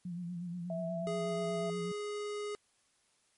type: tone with vibrato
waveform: sine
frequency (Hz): 174.8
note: F3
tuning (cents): +2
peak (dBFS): -37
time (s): 0.05-1.92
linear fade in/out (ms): 5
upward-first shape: sine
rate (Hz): 8.3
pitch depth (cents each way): 54
type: tone with pitch glide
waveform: sine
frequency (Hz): 654 to 663.5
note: E5 to E5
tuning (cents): -14 to +11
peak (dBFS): -36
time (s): 0.7-1.7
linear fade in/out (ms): 2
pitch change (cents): +25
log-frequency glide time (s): 0.85-0.98
type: tone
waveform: square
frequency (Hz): 415.3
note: G#4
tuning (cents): 0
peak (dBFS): -37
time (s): 1.07-2.55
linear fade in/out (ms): 0
effects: white hiss -72 dBFS RMS until 3.37 s + MP3 48 kbps